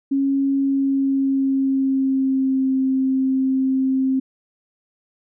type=tone with pitch glide; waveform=sine; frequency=274.4 to 264.1 Hz; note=C#4 to C4; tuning=-17 to +16 cents; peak=-16 dBFS; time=0.11-4.2 s; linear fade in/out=10 ms; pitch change=-67 cents; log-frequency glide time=0.56-2.74 s; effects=none